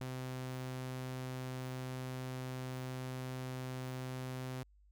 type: tone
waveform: sawtooth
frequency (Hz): 128.7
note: C3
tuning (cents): -28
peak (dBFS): -36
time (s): 0.01-4.63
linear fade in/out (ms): 2
effects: added 50 Hz sine -62 dBFS peak until 4.91 s